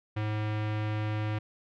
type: tone with low-pass filter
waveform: square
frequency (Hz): 106.9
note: A2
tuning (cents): -49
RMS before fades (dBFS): -31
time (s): 0.16-1.39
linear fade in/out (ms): 10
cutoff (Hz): 2600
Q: 1.4
effects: none